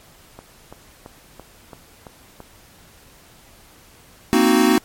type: click train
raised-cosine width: 1 ms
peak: -22 dBFS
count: 7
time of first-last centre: 0.39-2.403 s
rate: 2.98 Hz
type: chord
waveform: square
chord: C half-diminished seventh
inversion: third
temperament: equal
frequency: 233.1 / 261.6 / 311.1 / 370 Hz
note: Bb3 / C4 / Eb4 / Gb4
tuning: 0 / 0 / 0 / 0 cents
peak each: -19 dBFS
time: 4.33-4.78 s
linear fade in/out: 0 ms
effects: pink hiss -49 dBFS RMS until 4.84 s + MP3 64 kbps